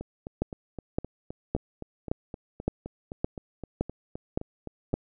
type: two click trains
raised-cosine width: 2 ms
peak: -23 / -12 dBFS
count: 20 / 9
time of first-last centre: 0.01-4.932 / 0.42-4.94 s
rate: 3.86 / 1.77 Hz
effects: none

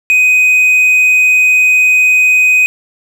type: tone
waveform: triangle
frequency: 2504 Hz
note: D#7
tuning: 10 cents sharp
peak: -4 dBFS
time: 0.1-2.66 s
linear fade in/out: 0 ms
effects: none

